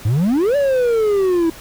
triangle exponential two-way sweep, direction up then down, 98 to 583 to 322.9 Hz, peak -11 dBFS, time 0.05-1.5 s, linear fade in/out 5 ms, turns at 0.56 s, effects pink hiss -38 dBFS RMS until 1.6 s

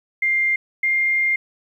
sine tone pair in turn, 2100 / 2112 Hz, C7 / C7, +6 / +16 cents, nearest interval unison, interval 10 cents, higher second, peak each -16 dBFS, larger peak neither, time 0.22-0.56 / 0.83-1.36 s, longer second, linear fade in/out 5 ms, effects 9-bit

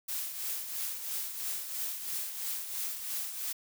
blue noise with tremolo, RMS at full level -34 dBFS, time 0.08-3.53 s, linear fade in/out 10 ms, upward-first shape triangle, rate 3 Hz, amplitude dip 60%, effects none

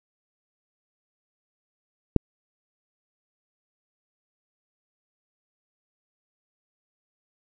click, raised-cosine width 3 ms, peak -3 dBFS, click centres 2.163 s, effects none

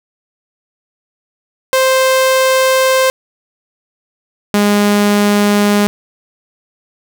sawtooth tone pair in turn, 523.3 / 205.6 Hz, C5 / G#3, 0 / -17 cents, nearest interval octave + major third, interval 1617 cents, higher first, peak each -5 dBFS, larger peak neither, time 1.73-3.1 / 4.54-5.87 s, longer first, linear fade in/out 0 ms, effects none

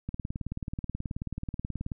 click train, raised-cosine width 5 ms, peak -21 dBFS, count 35, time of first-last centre 0.09-1.918 s, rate 18.6 Hz, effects none

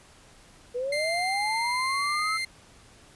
sine linear sweep, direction up, 477 to 1318.5 Hz, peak -27 dBFS, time 0.74-2.38 s, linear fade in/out 20 ms
30% pulse tone, 2093 Hz, C7, in tune, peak -25 dBFS, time 0.92-2.45 s, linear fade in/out 5 ms
effects pink hiss -54 dBFS RMS until 3.15 s + resampled to 24000 Hz

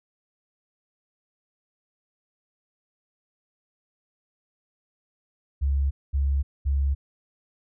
sine tone bursts, 69.3 Hz, C#2, in tune, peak -20 dBFS, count 3, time 5.61-6.95 s, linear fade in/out 20 ms, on 300 ms, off 220 ms, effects none

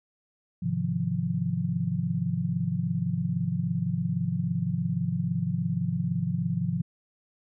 sine chord, F minor seventh, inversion first, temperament just, 104.77 / 130.96 / 157.15 / 174.61 Hz, Ab2 / C3 / Eb3 / F3, +16 / +2 / +18 / 0 cents, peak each -34 / -31 / -32 / -28 dBFS, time 0.62-6.82 s, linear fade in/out 10 ms, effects none

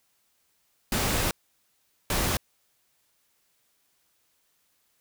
pink noise bursts at uneven times, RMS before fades -26 dBFS, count 2, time 0.92-1.31 / 2.1-2.37 s, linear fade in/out 2 ms, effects white hiss -70 dBFS RMS until 5 s

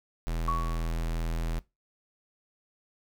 square tone, 41.2 Hz, E1, in tune, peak -29 dBFS, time 0.27-1.59 s, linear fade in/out 0 ms
sine tone with exponential decay, 1119 Hz, C#6, 16 cents sharp, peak -24 dBFS, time 0.48-1.04 s, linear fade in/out 2 ms, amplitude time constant 120 ms
effects noise-tail reverb RT60 0.2 s tail -19 dB re dry

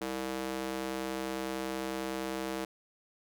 square tone with high-pass filter, 65.41 Hz, C2, in tune, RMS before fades -36 dBFS, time 0.01-2.65 s, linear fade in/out 5 ms, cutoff 330 Hz, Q 1.3, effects none

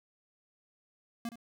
square tone with echo, 233.1 Hz, A#3, in tune, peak -35 dBFS, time 1.25-1.29 s, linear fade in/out 2 ms, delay 67 ms, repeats 1, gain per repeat -12 dB, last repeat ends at 1.357 s, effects none

